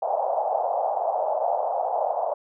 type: band-pass noise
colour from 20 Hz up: white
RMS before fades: -25 dBFS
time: 0.02-2.34 s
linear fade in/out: 5 ms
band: 580 to 810 Hz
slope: 48 dB/octave
effects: none